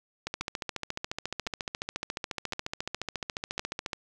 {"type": "two click trains", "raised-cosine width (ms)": 0.2, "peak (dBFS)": [-16, -15], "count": [4, 53], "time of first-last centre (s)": [[0.41, 3.595], [0.27, 3.932]], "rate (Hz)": [0.942, 14.2], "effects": []}